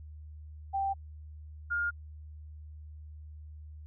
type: tone pair in turn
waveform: sine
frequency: 784 / 1414.8 Hz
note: G5 / F6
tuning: 0 / +22 cents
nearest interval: minor seventh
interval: 1022 cents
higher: second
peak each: -28 dBFS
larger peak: neither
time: 0.73-0.94 / 1.7-1.91 s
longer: neither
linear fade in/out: 20 ms
effects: added 76 Hz sine -44 dBFS peak until 3.86 s